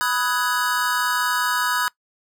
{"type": "chord", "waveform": "square", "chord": "G# minor seventh", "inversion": "first", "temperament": "equal with one note detuned", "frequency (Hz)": [987.8, 1259, 1480, 1661.2], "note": ["B5", "D#6", "F#6", "G#6"], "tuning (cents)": [0, 20, 0, 0], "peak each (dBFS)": -26, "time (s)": [0.01, 1.88], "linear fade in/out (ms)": 0, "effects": ["noise-tail reverb RT60 0.1 s tail -22 dB re dry"]}